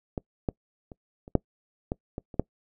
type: clicks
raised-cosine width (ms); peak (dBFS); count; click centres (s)
2; -17 / -13 / -29 / -30 / -6 / -15 / -20 / -28 / -9; 9; 0.178 / 0.488 / 0.918 / 1.279 / 1.353 / 1.919 / 2.181 / 2.342 / 2.396
effects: noise-tail reverb RT60 0.1 s tail -24 dB re dry